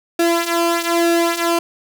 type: tone with flanger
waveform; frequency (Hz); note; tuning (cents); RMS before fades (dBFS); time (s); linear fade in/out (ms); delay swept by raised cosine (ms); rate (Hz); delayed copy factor
sawtooth; 338.9; E4; +48; -17; 0.19-1.59; 5; 2 to 3.5; 1.1; -0.7
effects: none